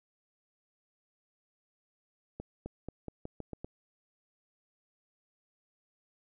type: accelerating click train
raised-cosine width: 2 ms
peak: -26 dBFS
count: 8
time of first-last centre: 2.4-3.645 s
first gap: 260 ms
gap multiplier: 0.87
effects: none